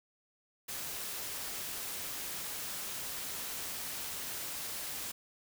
white noise, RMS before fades -40 dBFS, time 0.68-5.12 s, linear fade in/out 10 ms, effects none

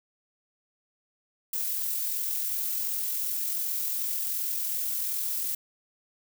violet noise with amplitude modulation, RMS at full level -29 dBFS, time 1.53-5.55 s, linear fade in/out 5 ms, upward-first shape sine, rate 42.7 Hz, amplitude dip 25%, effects none

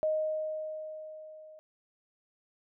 sine tone with level ramp, 622.3 Hz, D#5, in tune, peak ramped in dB -25 to -49 dBFS, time 0.03-1.59 s, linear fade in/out 0 ms, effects none

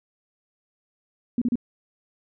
sine tone bursts, 240.1 Hz, B3, 49 cents flat, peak -19 dBFS, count 3, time 1.38-1.556 s, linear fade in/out 2 ms, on 36 ms, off 34 ms, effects none

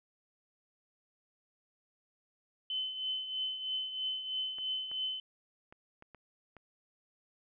sine tone with tremolo, 3045 Hz, F#7, 49 cents sharp, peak -31 dBFS, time 2.7-5.2 s, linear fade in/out 2 ms, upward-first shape triangle, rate 3.1 Hz, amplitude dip 65%
clicks, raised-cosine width 0.5 ms, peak -37 dBFS, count 6, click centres 4.585 / 4.915 / 5.725 / 6.024 / 6.147 / 6.567 s
effects none

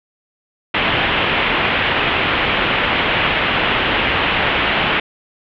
white low-pass noise, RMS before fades -17 dBFS, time 0.74-5 s, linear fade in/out 5 ms, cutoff 3200 Hz, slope 48 dB/octave, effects none

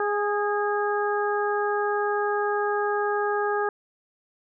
harmonic tone with a mistuned harmonic, 413.3 Hz, G#4, 8 cents flat, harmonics 1 / 2 / 3 / 4, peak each -25 / -28 / -30 / -31 dBFS, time 0-3.69 s, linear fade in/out 2 ms, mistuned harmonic 4, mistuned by -19 cents, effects none

